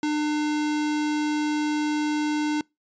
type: tone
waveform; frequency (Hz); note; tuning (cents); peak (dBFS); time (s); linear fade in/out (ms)
square; 300; D4; +37; -23; 0.03-2.61; 2
effects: noise-tail reverb RT60 0.2 s tail -25 dB re dry + resampled to 16000 Hz